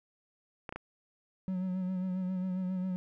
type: clicks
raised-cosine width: 0.5 ms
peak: -24 dBFS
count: 3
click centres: 0.692 / 0.725 / 0.76 s
type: tone with vibrato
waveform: triangle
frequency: 185 Hz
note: F#3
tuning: in tune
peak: -29 dBFS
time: 1.48-2.96 s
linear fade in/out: 0 ms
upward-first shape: sine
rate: 7.4 Hz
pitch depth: 35 cents each way
effects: none